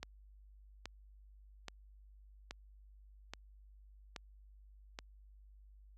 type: click train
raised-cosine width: 0.2 ms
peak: -26 dBFS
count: 7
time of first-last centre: 0.03-4.989 s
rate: 1.21 Hz
effects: added 50 Hz sine -48 dBFS peak until 5.97 s + high-pass 80 Hz 12 dB/octave